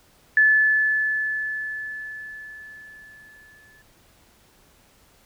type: tone with exponential decay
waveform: sine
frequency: 1733 Hz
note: A6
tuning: 27 cents flat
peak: -12 dBFS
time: 0.37-3.82 s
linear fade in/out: 2 ms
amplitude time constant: 750 ms
effects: pink hiss -57 dBFS RMS until 5.25 s